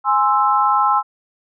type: chord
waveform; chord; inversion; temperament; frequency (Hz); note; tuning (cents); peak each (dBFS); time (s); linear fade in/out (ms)
sine; Ab augmented; none; equal; 830.6 / 1046.5 / 1318.5; Ab5 / C6 / E6; 0 / 0 / 0; -17; 0.04-1.03; 50
effects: none